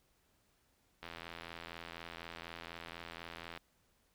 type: click train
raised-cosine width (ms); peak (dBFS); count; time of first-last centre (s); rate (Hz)
0.3; -29; 215; 1.03-3.575; 84.1
effects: pink hiss -74 dBFS RMS until 4.14 s